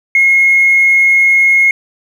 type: tone with tanh clipping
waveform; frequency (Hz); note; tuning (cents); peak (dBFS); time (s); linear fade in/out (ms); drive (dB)
triangle; 2159; C#7; -46; -5; 0.15-1.71; 2; 1
effects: none